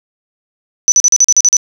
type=tone bursts; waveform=sine; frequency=5980 Hz; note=F#8; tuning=17 cents sharp; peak=-4 dBFS; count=9; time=0.88-1.568 s; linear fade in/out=0 ms; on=40 ms; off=41 ms; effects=none